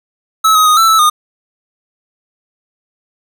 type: tone with pitch steps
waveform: square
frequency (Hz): 1298 / 1262 / 1242 / 1330 / 1311 / 1225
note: E6 / D#6 / D#6 / E6 / E6 / D#6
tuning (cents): -27 / +24 / -3 / +15 / -10 / -27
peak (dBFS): -7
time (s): 0.44-1.1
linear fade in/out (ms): 10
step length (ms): 110
effects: none